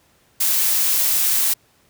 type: noise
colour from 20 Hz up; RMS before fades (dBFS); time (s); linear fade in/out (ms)
blue; -18; 0.4-1.54; 10
effects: pink hiss -58 dBFS RMS until 1.89 s + high-pass 60 Hz 12 dB/octave